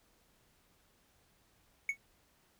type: tone with exponential decay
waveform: triangle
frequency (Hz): 2217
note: C#7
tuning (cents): 0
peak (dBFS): -25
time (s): 1.89-1.97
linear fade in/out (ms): 2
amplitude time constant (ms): 17
effects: pink hiss -70 dBFS RMS until 2.59 s